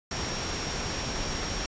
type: tone in noise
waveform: sine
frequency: 5588 Hz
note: F8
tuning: in tune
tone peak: -38 dBFS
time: 0.11-1.66 s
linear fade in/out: 2 ms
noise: pink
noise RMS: -32 dBFS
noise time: 0.11-1.66 s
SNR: -9 dB
effects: resampled to 16000 Hz